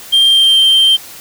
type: tone with pitch glide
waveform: sine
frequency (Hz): 3182 to 3144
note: G7 to G7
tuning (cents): +25 to +4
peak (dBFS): -3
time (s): 0.12-0.97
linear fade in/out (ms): 20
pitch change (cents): -21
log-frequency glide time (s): 0.28-0.57
effects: tanh soft clip ceiling -5 dBFS + white hiss -33 dBFS RMS until 1.2 s